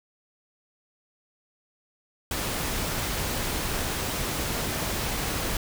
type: noise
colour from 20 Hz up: pink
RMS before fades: -29 dBFS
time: 2.31-5.57 s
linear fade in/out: 2 ms
effects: none